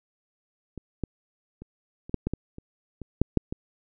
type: clicks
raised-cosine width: 3 ms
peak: -24 / -15 / -28 / -28 / -10 / -13 / -15 / -27 / -24 / -6 / -6 / -18 dBFS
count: 12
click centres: 0.777 / 1.037 / 1.62 / 2.095 / 2.143 / 2.27 / 2.336 / 2.584 / 3.017 / 3.216 / 3.373 / 3.525 s
effects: none